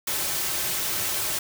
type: noise with comb filter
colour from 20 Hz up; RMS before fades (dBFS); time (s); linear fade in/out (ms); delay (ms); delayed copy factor
white; -27; 0.07-1.39; 5; 4.2; -0.5
effects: none